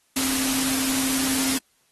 sine tone in noise, 264.5 Hz, C4, 19 cents sharp, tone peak -27 dBFS, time 0.16-1.58 s, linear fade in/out 5 ms, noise white, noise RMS -25 dBFS, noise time 0.16-1.58 s, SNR -5 dB, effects white hiss -65 dBFS RMS until 1.91 s + AAC 32 kbps

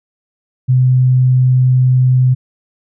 sine tone, 127.8 Hz, C3, 40 cents flat, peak -7 dBFS, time 0.68-2.35 s, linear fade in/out 20 ms, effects none

